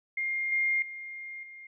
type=tone with level steps; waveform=sine; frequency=2120 Hz; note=C7; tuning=22 cents sharp; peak=-28 / -24 / -38 / -44 dBFS; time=0.17-1.67 s; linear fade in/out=5 ms; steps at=0.52 / 0.82 / 1.43 s; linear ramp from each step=2 ms; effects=none